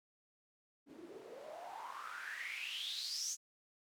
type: noise with band-pass filter sweep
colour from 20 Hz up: white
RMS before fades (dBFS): -45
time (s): 0.86-3.37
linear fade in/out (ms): 50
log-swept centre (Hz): 270 to 6600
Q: 8.5
effects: none